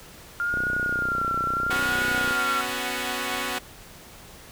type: tone with vibrato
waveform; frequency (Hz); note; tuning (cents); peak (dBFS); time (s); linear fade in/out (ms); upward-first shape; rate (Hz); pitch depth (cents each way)
sine; 1400; F6; +4; -23; 0.4-2.61; 0; sine; 0.76; 53
type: click train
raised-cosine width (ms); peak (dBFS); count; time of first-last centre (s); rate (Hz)
2; -20; 56; 0.54-2.308; 31.1
type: chord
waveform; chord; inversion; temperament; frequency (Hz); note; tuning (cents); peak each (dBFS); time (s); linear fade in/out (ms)
5% pulse; B suspended second; none; equal with one note detuned; 248.1 / 277.2 / 370; B3 / C#4 / F#4; +8 / 0 / 0; -19 / -21 / -20; 1.7-3.59; 10
effects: pink hiss -46 dBFS RMS until 4.51 s